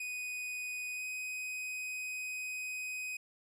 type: tone with pitch glide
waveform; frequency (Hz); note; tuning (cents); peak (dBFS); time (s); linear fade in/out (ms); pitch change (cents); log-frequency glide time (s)
45% pulse; 2489 to 2508; D#7 to D#7; 0 to +13; -37; 0-3.17; 5; +13; 0.93-1.03
effects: low-pass 12000 Hz 12 dB/octave